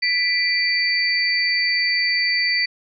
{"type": "tone cluster", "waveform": "sine", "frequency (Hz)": [1984, 2367, 4587], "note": ["B6", "D7", "D8"], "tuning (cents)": [7, 13, -42], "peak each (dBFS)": [-20, -25, -21], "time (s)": [0.02, 2.66], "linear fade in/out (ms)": 10, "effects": []}